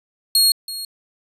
sawtooth tone with echo, 4292 Hz, C8, 43 cents sharp, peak -9 dBFS, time 0.35-0.52 s, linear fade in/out 2 ms, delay 330 ms, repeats 1, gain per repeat -15 dB, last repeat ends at 0.85 s, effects resampled to 32000 Hz

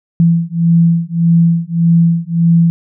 sine beating tone pair, 167.1 / 168.8 Hz, E3 / E3, +24 / +41 cents, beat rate 1.7 Hz, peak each -11 dBFS, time 0.2-2.7 s, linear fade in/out 0 ms, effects none

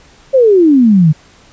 sine exponential sweep, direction down, 554.4 to 146.4 Hz, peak -4 dBFS, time 0.33-1.13 s, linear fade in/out 20 ms, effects pink hiss -44 dBFS RMS until 1.52 s + resampled to 16000 Hz

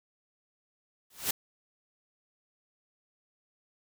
white noise with exponential growth, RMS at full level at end -25 dBFS, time 1.1-1.31 s, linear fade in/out 5 ms, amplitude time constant 45 ms, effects none

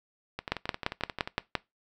two click trains, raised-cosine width 0.3 ms, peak -18 / -10 dBFS, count 11 / 7, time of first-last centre 0.39-1.275 / 0.52-1.553 s, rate 11.3 / 5.81 Hz, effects noise-tail reverb RT60 0.2 s tail -20 dB re dry

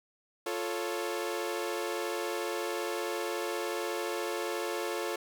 sawtooth chord, F augmented, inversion none, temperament equal, 349.2 / 440 / 554.4 Hz, F4 / A4 / C#5, 0 / 0 / 0 cents, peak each -32 / -32 / -34 dBFS, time 0.46-5.16 s, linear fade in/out 5 ms, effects none

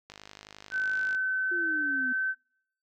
click train, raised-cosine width 0.2 ms, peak -27 dBFS, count 55, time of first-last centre 0.1-1.149 s, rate 51.5 Hz
sine tone with pitch glide, 1525 to 1536.5 Hz, G6 to G6, -48 to -35 cents, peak -26 dBFS, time 0.71-2.35 s, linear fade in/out 50 ms, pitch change +13 cents, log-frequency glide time 1.39-1.91 s
sine exponential sweep, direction down, 358.3 to 246.9 Hz, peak -35 dBFS, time 1.51-2.13 s, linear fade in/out 10 ms
effects noise-tail reverb RT60 0.6 s tail -25 dB re dry

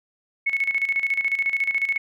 sine tone with tremolo, 2200 Hz, C#7, 14 cents flat, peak -18 dBFS, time 0.46-1.98 s, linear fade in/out 10 ms, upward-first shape square, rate 14 Hz, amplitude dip 70%, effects none

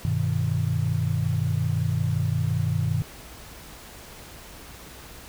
sine chord, G augmented, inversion none, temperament equal, 98 / 123.47 / 155.56 Hz, G2 / B2 / D#3, 0 / 0 / 0 cents, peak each -26 dBFS, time 0.05-3.02 s, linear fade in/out 0 ms, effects added 60 Hz sine -50 dBFS peak until 5.28 s + pink hiss -44 dBFS RMS until 5.28 s

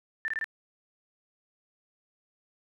sine tone bursts, 1778 Hz, A6, 18 cents sharp, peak -28 dBFS, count 4, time 0.25-0.443 s, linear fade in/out 0 ms, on 31 ms, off 23 ms, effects none

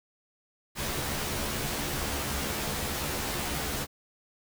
pink noise with comb filter, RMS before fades -32 dBFS, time 0.75-3.87 s, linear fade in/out 50 ms, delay 14 ms, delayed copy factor +0.85, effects none

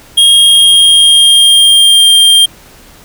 square tone with pitch glide, 3253 to 3193 Hz, G#7 to G7, -37 to +31 cents, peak -3 dBFS, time 0.17-2.46 s, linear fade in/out 10 ms, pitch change -32 cents, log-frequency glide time 0.32-2.08 s, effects pink hiss -38 dBFS RMS until 3.04 s

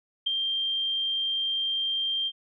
sine tone with ADSR envelope, 3175 Hz, G7, 21 cents sharp, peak -20 dBFS, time 0.26-2.32 s, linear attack 12 ms, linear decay 5 ms, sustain -5 dB, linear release 53 ms, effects none

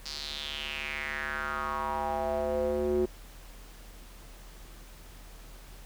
square tone with band-pass filter sweep, 73.42 Hz, D2, in tune, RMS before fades -32 dBFS, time 0.05-3.06 s, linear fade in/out 10 ms, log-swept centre 4900 to 350 Hz, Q 4.5, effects added 40 Hz sine -47 dBFS peak until 5.85 s + pink hiss -53 dBFS RMS until 5.85 s

